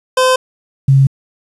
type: tone pair in turn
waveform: 25% pulse / sine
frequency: 514 / 135.81 Hz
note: C5 / C#3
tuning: -31 / -35 cents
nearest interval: octave + major seventh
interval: 2304 cents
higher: first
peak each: -5 dBFS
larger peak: neither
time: 0.17-0.36 / 0.88-1.07 s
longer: neither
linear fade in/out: 5 ms
effects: resampled to 24000 Hz + 7-bit